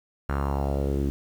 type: tone with low-pass filter sweep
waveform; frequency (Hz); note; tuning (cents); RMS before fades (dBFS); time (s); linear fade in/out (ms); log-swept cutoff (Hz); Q
sawtooth; 69.7; C#2; +10; -26; 0.29-1.1; 0; 1500 to 300; 2.8
effects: 8-bit

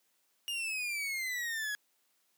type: exponential sweep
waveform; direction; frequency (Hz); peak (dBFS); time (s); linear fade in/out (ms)
40% pulse; down; 2858 to 1661.2; -33; 0.48-1.75; 0
effects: white hiss -74 dBFS RMS until 2.37 s + high-pass 200 Hz 12 dB/octave

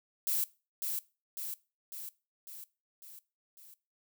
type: noise with echo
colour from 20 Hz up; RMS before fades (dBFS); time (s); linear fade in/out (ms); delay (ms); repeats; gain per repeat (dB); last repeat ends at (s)
violet; -31; 0.27-0.44; 0; 550; 6; -4; 3.74
effects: noise-tail reverb RT60 0.3 s tail -20 dB re dry

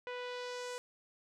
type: tone with low-pass filter sweep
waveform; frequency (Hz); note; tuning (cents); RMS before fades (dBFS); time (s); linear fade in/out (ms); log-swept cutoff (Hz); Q
sawtooth; 493.9; B4; 0; -42; 0.07-0.78; 0; 2500 to 8600; 1.5
effects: none

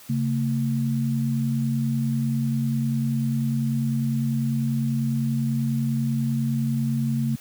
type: tone pair together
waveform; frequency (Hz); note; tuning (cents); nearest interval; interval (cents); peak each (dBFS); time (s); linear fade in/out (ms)
sine; 136 / 226.1; C#3 / A3; -33 / +47; major sixth; 880; -23 / -24; 0.09-7.36; 10
effects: white hiss -47 dBFS RMS until 7.4 s + high-pass 80 Hz 12 dB/octave

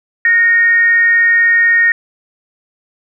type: tone with frequency modulation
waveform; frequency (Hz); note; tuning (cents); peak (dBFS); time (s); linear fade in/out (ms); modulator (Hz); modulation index
sine; 1852; A#6; -12; -7; 0.25-1.92; 2; 408; 0.25
effects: none

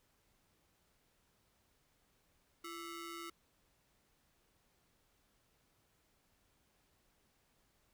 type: ring-modulated tone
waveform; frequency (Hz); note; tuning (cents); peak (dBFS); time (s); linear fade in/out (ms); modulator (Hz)
sawtooth; 830.6; G#5; 0; -38; 2.64-3.3; 5; 491
effects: pink hiss -75 dBFS RMS until 7.93 s

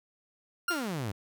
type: tone with exponential decay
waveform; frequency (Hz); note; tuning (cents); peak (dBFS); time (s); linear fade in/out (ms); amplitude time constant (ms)
40% pulse; 1400; F6; +4; -24; 0.68-0.96; 5; 60
type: exponential sweep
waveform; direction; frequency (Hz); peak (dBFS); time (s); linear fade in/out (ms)
sawtooth; down; 370 to 92.5; -28; 0.7-1.12; 10
effects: none

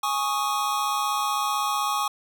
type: chord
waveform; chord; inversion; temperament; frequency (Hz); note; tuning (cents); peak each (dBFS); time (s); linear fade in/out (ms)
square; Ab suspended fourth; none; equal; 830.6 / 1108.7 / 1244.5; Ab5 / Db6 / Eb6; 0 / 0 / 0; -29 / -27 / -30; 0.03-2.08; 5
effects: none

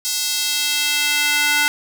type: tone with high-pass filter sweep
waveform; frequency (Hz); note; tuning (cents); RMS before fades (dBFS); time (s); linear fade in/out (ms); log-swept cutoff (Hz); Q
square; 293.7; D4; 0; -19; 0.05-1.68; 0; 5200 to 1600; 1.3
effects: none

